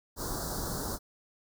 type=band-stop noise; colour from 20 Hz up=pink; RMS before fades=-35 dBFS; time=0.16-0.99 s; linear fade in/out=50 ms; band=1500 to 4200 Hz; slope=48 dB/octave; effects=none